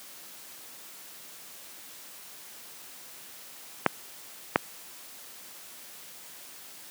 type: clicks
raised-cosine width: 0.5 ms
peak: -3 dBFS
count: 2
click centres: 3.863 / 4.559 s
effects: white hiss -47 dBFS RMS until 6.9 s + high-pass 150 Hz 12 dB/octave